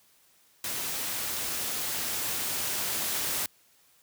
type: noise with level ramp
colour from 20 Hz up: white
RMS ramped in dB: -33 to -30 dBFS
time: 0.64-3.46 s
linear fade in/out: 2 ms
effects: white hiss -63 dBFS RMS until 4.02 s + high-pass 60 Hz 12 dB/octave